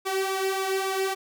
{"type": "tone with flanger", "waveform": "sawtooth", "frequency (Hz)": 384.1, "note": "G4", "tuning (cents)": -35, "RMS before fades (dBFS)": -27, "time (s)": [0.05, 1.15], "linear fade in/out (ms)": 20, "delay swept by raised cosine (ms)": [0.82, 2.22], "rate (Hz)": 3.6, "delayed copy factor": 0.6, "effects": []}